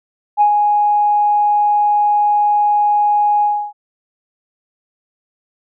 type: tone with ADSR envelope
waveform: sine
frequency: 830.6 Hz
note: G#5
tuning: in tune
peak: -6 dBFS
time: 0.37-3.73 s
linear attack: 40 ms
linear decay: 87 ms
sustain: -4 dB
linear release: 300 ms
effects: tanh soft clip ceiling -2 dBFS